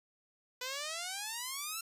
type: exponential sweep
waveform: 5% pulse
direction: up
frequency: 493.9 to 1367 Hz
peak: -26 dBFS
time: 0.61-1.81 s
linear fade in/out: 5 ms
effects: resampled to 32000 Hz